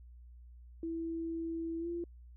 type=tone with pitch glide; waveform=sine; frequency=329.6 to 342.6 Hz; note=E4 to F4; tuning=0 to -33 cents; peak=-35 dBFS; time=0.83-2.04 s; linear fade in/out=2 ms; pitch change=+67 cents; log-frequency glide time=1.79-1.88 s; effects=added 60 Hz sine -51 dBFS peak until 2.36 s